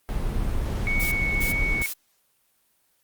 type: noise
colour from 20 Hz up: brown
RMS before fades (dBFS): -26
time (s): 0.09-1.82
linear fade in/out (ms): 0
type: tone with vibrato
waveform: sine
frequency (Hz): 2222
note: C#7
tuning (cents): +4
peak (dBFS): -24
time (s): 0.87-1.86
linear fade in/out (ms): 0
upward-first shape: triangle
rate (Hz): 1.7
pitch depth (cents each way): 9
type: noise bursts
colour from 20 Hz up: blue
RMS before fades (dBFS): -31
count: 3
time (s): 0.99-1.94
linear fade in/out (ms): 20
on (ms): 130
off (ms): 280
effects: white hiss -67 dBFS RMS until 3.03 s + Opus 32 kbps